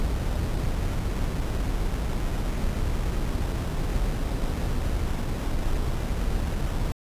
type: noise with sample-and-hold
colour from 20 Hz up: brown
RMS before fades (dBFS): -26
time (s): 0-6.92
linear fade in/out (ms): 0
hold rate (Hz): 4410
effects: resampled to 32000 Hz